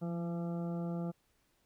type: harmonic tone with a mistuned harmonic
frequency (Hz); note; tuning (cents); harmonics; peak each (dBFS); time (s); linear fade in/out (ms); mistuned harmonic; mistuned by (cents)
170; F3; -46; 1 / 2 / 3 / 4 / 5 / 7 / 8; -35 / -44 / -46 / -48 / -54 / -57 / -59; 0.01-1.12; 20; 1; +20
effects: pink hiss -74 dBFS RMS until 1.65 s